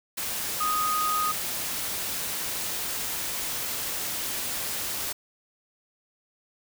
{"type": "tone in noise", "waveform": "sine", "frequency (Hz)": 1244.5, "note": "D#6", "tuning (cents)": 0, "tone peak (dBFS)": -24, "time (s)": [0.6, 1.32], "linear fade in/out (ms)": 10, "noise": "white", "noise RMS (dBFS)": -31, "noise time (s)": [0.17, 5.13], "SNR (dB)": 4, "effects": []}